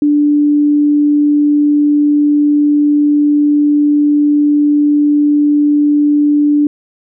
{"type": "tone", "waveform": "sine", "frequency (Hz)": 293.7, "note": "D4", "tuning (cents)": 0, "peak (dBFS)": -7, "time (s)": [0.02, 6.67], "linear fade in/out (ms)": 2, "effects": []}